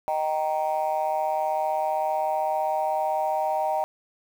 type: chord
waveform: sine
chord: Eb major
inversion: none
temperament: just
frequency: 622.3 / 777.8 / 933.4 Hz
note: Eb5 / G5 / Bb5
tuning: 0 / -14 / +2 cents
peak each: -26 / -25 / -28 dBFS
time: 0.08-3.84 s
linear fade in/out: 0 ms
effects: tanh soft clip ceiling -16 dBFS + 8-bit